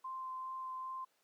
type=tone with vibrato; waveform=sine; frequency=1041 Hz; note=C6; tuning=9 cents flat; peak=-40 dBFS; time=0.04-1.05 s; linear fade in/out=10 ms; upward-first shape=sine; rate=2.5 Hz; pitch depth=9 cents each way; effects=pink hiss -75 dBFS RMS until 1.23 s + high-pass 400 Hz 12 dB/octave